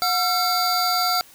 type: tone cluster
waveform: square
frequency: 726 / 1357 / 4654 Hz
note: F#5 / E6 / D8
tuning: -33 / +50 / -17 cents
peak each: -24 dBFS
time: 0.02-1.21 s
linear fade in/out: 0 ms
effects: white hiss -49 dBFS RMS until 1.34 s